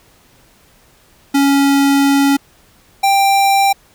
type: tone pair in turn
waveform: square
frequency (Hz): 278.6 / 788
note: C#4 / G5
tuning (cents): +9 / +9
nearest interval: octave + tritone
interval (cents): 1800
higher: second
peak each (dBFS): -10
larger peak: neither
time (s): 1.34-2.37 / 3.03-3.73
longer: first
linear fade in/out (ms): 10
effects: pink hiss -50 dBFS RMS until 3.94 s